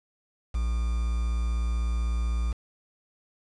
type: tone with quantisation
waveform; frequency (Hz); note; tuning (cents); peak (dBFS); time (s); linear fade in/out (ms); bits
triangle; 58; A#1; -8; -22; 0.54-2.53; 10; 7
effects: resampled to 22050 Hz